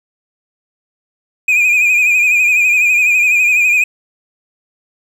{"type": "tone with vibrato", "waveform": "triangle", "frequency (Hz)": 2456, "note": "D#7", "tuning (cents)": -23, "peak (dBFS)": -7, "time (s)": [1.48, 3.84], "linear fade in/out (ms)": 5, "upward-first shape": "sine", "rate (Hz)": 12, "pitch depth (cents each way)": 56, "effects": ["8-bit"]}